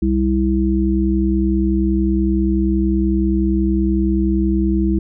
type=harmonic tone; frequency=65.3 Hz; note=C2; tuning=3 cents flat; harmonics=1 / 3 / 5; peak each=-18 / -18 / -18 dBFS; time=0.02-4.99 s; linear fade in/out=5 ms; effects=none